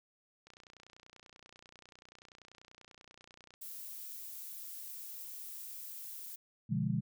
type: click train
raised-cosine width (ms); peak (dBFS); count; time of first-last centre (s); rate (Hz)
0.2; -38; 94; 0.47-3.539; 30.3
type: noise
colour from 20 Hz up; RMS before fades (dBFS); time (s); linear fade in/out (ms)
violet; -46; 3.61-6.36; 10
type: chord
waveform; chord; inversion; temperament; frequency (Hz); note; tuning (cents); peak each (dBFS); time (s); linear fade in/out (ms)
sine; B diminished seventh; none; equal; 123.47 / 146.83 / 174.61 / 207.7; B2 / D3 / F3 / Ab3; 0 / 0 / 0 / 0; -36; 6.69-7.01; 20
effects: none